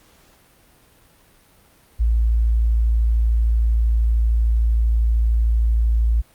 sine tone, 56.5 Hz, A1, 47 cents sharp, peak -14 dBFS, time 1.99-6.22 s, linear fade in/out 20 ms, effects pink hiss -54 dBFS RMS until 6.34 s + Opus 48 kbps

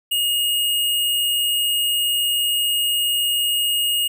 sine tone with sample-and-hold, 2863 Hz, F7, 42 cents sharp, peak -17 dBFS, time 0.11-4.08 s, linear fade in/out 10 ms, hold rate 11025 Hz, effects none

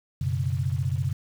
sine chord, F# suspended fourth, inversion none, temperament equal, 92.5 / 123.47 / 138.59 Hz, F#2 / B2 / C#3, 0 / 0 / 0 cents, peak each -28 dBFS, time 0.21-1.13 s, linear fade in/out 5 ms, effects 8-bit

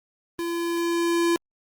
square tone with level ramp, 340 Hz, F4, 46 cents flat, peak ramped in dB -27 to -19 dBFS, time 0.39-1.36 s, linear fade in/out 0 ms, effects Opus 24 kbps

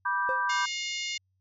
sine chord, G major, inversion first, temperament just, 980 / 1176 / 1568 Hz, B5 / D6 / G6, -14 / +2 / 0 cents, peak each -29 / -32 / -29 dBFS, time 0.05-0.66 s, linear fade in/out 10 ms
triangle tone with exponential decay, 521 Hz, C5, 7 cents flat, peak -26 dBFS, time 0.29-0.5 s, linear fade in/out 0 ms, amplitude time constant 45 ms
harmonic tone, 713 Hz, F5, 36 cents sharp, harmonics 3 / 4 / 5 / 6 / 7 / 8 / 9 / 10, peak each -35 / -37 / -39 / -41 / -42 / -43 / -44 / -45 dBFS, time 0.49-1.18 s, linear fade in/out 10 ms
effects added 94 Hz sine -70 dBFS peak until 1.4 s

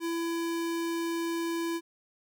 square tone, 334.7 Hz, E4, 26 cents sharp, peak -30 dBFS, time 0-1.81 s, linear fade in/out 50 ms, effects none

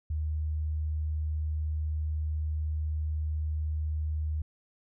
sine tone, 77 Hz, D#2, 17 cents flat, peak -28 dBFS, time 0.1-4.42 s, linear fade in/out 5 ms, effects none

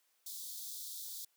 white high-pass noise, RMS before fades -45 dBFS, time 0.26-1.25 s, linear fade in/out 5 ms, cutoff 3400 Hz, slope 96 dB/octave, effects white hiss -75 dBFS RMS until 1.36 s + high-pass 400 Hz 12 dB/octave

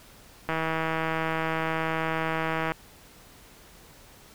click train, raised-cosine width 0.5 ms, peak -13 dBFS, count 360, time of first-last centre 0.49-2.72 s, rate 161 Hz, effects pink hiss -52 dBFS RMS until 4.34 s

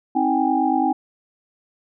sine tone cluster, 264.5 / 316.8 / 771 / 820 Hz, C4 / D#4 / G5 / G#5, +19 / +31 / -29 / -22 cents, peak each -22 dBFS, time 0.15-0.93 s, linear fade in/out 10 ms, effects none

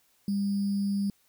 sine tone with sample-and-hold, 199.7 Hz, G3, 32 cents sharp, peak -25 dBFS, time 0.28-1.1 s, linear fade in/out 2 ms, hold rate 4900 Hz, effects white hiss -67 dBFS RMS until 1.28 s

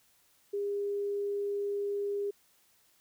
sine tone, 404.8 Hz, G#4, 44 cents flat, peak -30 dBFS, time 0.53-2.31 s, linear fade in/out 10 ms, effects white hiss -67 dBFS RMS until 3 s

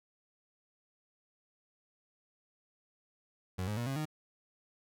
30% pulse tone with pitch steps, 92.5 / 105.03 / 119.27 / 135.43 / 153.78 Hz, F#2 / G#2 / A#2 / C#3 / D#3, 0 / +20 / +40 / -40 / -20 cents, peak -31 dBFS, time 3.58-4.055 s, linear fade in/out 10 ms, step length 95 ms, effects none

